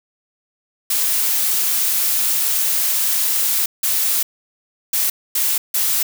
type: noise bursts at uneven times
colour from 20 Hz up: blue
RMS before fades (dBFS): -18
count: 5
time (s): 0.9-3.66 / 3.83-4.23 / 4.93-5.1 / 5.35-5.58 / 5.74-6.03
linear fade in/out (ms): 5
effects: none